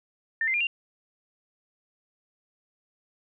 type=tone with pitch steps; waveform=sine; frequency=1800 / 2080 / 2403 / 2776 Hz; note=A6 / C7 / D7 / F7; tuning=+39 / -11 / +39 / -11 cents; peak=-23 dBFS; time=0.41-0.67 s; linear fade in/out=2 ms; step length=65 ms; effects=none